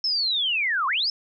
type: linear two-way sweep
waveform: sine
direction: down then up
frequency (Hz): 5340 to 1006 to 5340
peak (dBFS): -21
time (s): 0.04-1.1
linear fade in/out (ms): 2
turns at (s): 0.87
effects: none